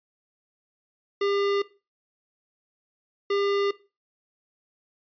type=tone pair in turn; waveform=square; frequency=401 / 401 Hz; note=G4 / G4; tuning=+39 / +39 cents; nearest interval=unison; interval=0 cents; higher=neither; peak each=-23 dBFS; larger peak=neither; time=1.21-1.62 / 3.3-3.71 s; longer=neither; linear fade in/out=5 ms; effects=noise-tail reverb RT60 0.3 s tail -17 dB re dry + resampled to 11025 Hz